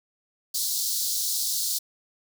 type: high-pass noise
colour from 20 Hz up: pink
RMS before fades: -27 dBFS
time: 0.54-1.79 s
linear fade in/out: 10 ms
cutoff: 4000 Hz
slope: 48 dB/octave
effects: none